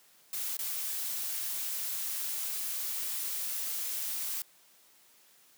blue noise with dropouts, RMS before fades -35 dBFS, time 0.33-4.42 s, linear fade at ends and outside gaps 2 ms, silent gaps 0.569-0.59 s, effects white hiss -62 dBFS RMS until 5.57 s + high-pass 150 Hz 12 dB/octave

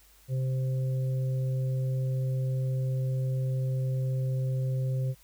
harmonic tone, 130.7 Hz, C3, 1 cent flat, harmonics 1 / 3 / 4, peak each -26 / -45 / -41 dBFS, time 0.28-5.15 s, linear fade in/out 50 ms, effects added 50 Hz sine -60 dBFS peak until 5.23 s + white hiss -60 dBFS RMS until 5.23 s

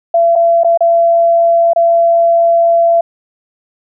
sine tone with dropouts, 676 Hz, E5, 43 cents sharp, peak -6 dBFS, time 0.14-3.01 s, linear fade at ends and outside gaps 5 ms, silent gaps 0.355-0.359 / 0.635-0.645 / 0.775-0.806 / 1.734-1.76 s, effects none

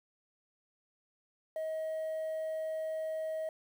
sine tone, 634 Hz, D#5, 32 cents sharp, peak -31 dBFS, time 1.56-3.49 s, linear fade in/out 2 ms, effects tanh soft clip ceiling -33 dBFS + 10-bit

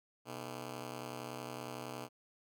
10% pulse ring-modulated tone, 185 Hz, F#3, in tune, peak -31 dBFS, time 0.25-2.09 s, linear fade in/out 50 ms, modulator 57.1 Hz, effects none

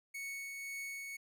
45% pulse tone with tremolo, 2217 Hz, C#7, in tune, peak -40 dBFS, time 0.14-1.17 s, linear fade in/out 10 ms, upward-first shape triangle, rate 1.9 Hz, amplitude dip 30%, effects none

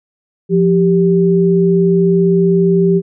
sine tone pair together, 174.61 / 392 Hz, F3 / G4, 0 / 0 cents, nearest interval octave + major second, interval 1400 cents, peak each -11 dBFS, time 0.49-3.02 s, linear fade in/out 50 ms, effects none

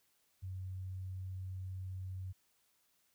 sine tone, 93.5 Hz, F#2, 19 cents sharp, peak -40 dBFS, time 0.42-2.33 s, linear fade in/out 20 ms, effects white hiss -75 dBFS RMS until 3.14 s

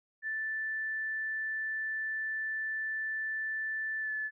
sine tone with pitch glide, 1760 to 1735.8 Hz, A6 to A6, 0 to -24 cents, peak -32 dBFS, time 0.22-4.31 s, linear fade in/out 50 ms, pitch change -24 cents, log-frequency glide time 4-4.11 s, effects none

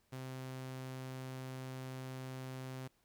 sawtooth tone, 130.2 Hz, C3, 8 cents flat, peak -39 dBFS, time 0.12-2.88 s, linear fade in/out 10 ms, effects pink hiss -75 dBFS RMS until 3.04 s

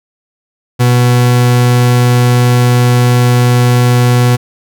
40% pulse tone, 122.8 Hz, B2, 9 cents flat, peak -5 dBFS, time 0.79-4.37 s, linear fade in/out 20 ms, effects none

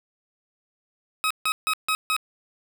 20% pulse tone bursts, 1271 Hz, D#6, 36 cents sharp, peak -16 dBFS, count 5, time 1.24-2.165 s, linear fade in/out 0 ms, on 65 ms, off 150 ms, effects none

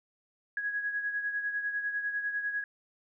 sine beating tone pair, 1661.2 / 1671.2 Hz, G#6 / G#6, 0 / +10 cents, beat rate 10 Hz, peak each -31 / -39 dBFS, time 0.57-2.64 s, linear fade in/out 2 ms, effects none

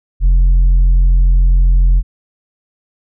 sine tone with tanh clipping, 43.65 Hz, F1, in tune, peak -7 dBFS, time 0.2-2.03 s, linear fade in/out 50 ms, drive 3 dB, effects none

